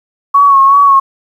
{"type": "tone with vibrato", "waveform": "sine", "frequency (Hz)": 1108.7, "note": "C#6", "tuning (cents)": 0, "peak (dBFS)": -3, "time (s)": [0.34, 1], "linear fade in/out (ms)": 10, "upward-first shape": "sine", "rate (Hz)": 2.7, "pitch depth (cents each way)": 40, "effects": ["7-bit"]}